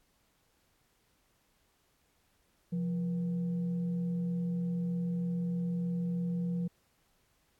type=tone with frequency modulation; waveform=sine; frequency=174.61 Hz; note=F3; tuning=in tune; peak=-30 dBFS; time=2.72-6.68 s; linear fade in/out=10 ms; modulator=306 Hz; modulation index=0.29; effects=pink hiss -72 dBFS RMS until 7.59 s + AAC 64 kbps